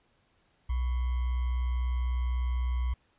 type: tone with sample-and-hold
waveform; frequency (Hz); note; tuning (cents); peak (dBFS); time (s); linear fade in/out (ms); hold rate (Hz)
sine; 61.9; B1; +5; -26; 0.69-2.94; 10; 1050
effects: pink hiss -69 dBFS RMS until 3.18 s + resampled to 8000 Hz